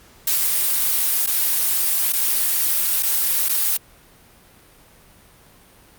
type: noise with dropouts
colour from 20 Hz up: blue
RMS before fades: -19 dBFS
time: 0.27-3.77 s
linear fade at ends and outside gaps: 5 ms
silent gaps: 1.263-1.271 / 2.125-2.133 / 3.026-3.031 / 3.486-3.493 s
effects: pink hiss -50 dBFS RMS until 5.98 s + Opus 48 kbps